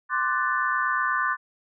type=chord; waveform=sine; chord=D dominant seventh; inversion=third; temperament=equal with one note detuned; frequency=1046.5 / 1174.7 / 1495.4 / 1760 Hz; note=C6 / D6 / F#6 / A6; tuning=0 / 0 / +18 / 0 cents; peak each=-28 / -27 / -27 / -28 dBFS; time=0.09-1.37 s; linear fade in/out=50 ms; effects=none